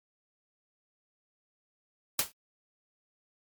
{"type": "noise with exponential decay", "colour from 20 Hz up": "white", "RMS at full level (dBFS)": -23, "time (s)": [2.19, 2.32], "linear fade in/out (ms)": 2, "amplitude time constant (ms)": 28, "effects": ["MP3 96 kbps"]}